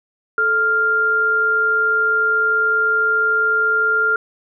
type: tone pair together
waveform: sine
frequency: 437.7 / 1396.9 Hz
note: A4 / F6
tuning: -9 / 0 cents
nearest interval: octave + minor sixth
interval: 2009 cents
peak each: -24 / -14 dBFS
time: 0.38-4.16 s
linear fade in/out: 2 ms
effects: none